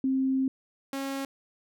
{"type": "tone pair in turn", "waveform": ["sine", "sawtooth"], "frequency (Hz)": [264.8, 272.7], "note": ["C4", "C#4"], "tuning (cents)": [21, -28], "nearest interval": "minor second", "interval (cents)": 51, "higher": "second", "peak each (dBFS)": [-23, -27], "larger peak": "first", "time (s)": [[0.04, 0.48], [0.93, 1.25]], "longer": "first", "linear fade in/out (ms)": 2, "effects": []}